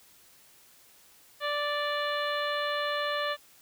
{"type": "harmonic tone", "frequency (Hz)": 586, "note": "D5", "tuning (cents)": -4, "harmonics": [1, 2, 3, 4, 5, 6, 7], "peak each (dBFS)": [-32, -33, -34, -43, -39, -39, -43], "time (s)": [1.4, 3.37], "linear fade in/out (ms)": 50, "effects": ["white hiss -58 dBFS RMS until 3.61 s"]}